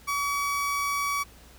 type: tone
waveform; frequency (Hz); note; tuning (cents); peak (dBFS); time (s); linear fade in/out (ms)
30% pulse; 1137; C#6; +44; -23; 0.07-1.24; 20
effects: added 60 Hz sine -52 dBFS peak until 1.58 s + pink hiss -53 dBFS RMS until 1.58 s